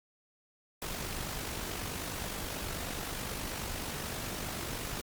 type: noise with amplitude modulation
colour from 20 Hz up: pink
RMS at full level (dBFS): -36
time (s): 0.82-5.01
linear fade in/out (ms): 0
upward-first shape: sine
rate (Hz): 49.4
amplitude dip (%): 45
effects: Opus 48 kbps